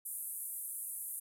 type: band-pass noise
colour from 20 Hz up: white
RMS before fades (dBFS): -42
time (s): 0.05-1.2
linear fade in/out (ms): 10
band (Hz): 9100 to 13000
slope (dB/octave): 48
effects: none